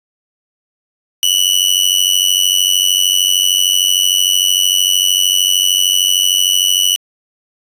sawtooth tone with amplitude modulation, 2960 Hz, F#7, in tune, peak -3 dBFS, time 1.23-6.96 s, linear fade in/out 0 ms, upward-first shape sine, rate 93.2 Hz, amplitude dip 95%, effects resampled to 32000 Hz

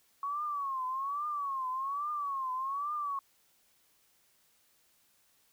sine tone with vibrato, 1108.7 Hz, C#6, in tune, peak -32 dBFS, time 0.23-3.19 s, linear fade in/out 2 ms, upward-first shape triangle, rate 1.2 Hz, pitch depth 160 cents each way, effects white hiss -69 dBFS RMS until 5.52 s

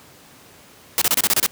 white noise bursts, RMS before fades -17 dBFS, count 8, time 0.98-1.463 s, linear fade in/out 0 ms, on 35 ms, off 29 ms, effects pink hiss -47 dBFS RMS until 1.51 s + high-pass 100 Hz 12 dB/octave

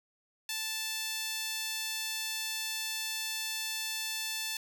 sawtooth tone with high-pass filter, 880 Hz, A5, in tune, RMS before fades -36 dBFS, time 0.49-4.57 s, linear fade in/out 2 ms, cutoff 3200 Hz, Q 0.98, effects none

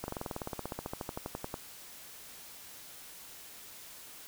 slowing click train, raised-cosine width 1 ms, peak -22 dBFS, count 24, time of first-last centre 0.04-1.541 s, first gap 41 ms, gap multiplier 1.04, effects white hiss -50 dBFS RMS until 4.27 s

